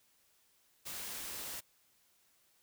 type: noise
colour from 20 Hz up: white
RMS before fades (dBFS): -43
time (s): 0.85-1.61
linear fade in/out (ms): 20
effects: white hiss -71 dBFS RMS until 2.62 s